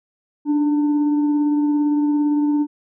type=tone with frequency modulation; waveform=sine; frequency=293.7 Hz; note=D4; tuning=in tune; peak=-15 dBFS; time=0.45-2.67 s; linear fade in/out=50 ms; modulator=605 Hz; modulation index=0.25; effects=none